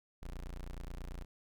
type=tone; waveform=30% pulse; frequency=29.23 Hz; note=A#0; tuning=6 cents sharp; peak=-39 dBFS; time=0.22-1.25 s; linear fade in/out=10 ms; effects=none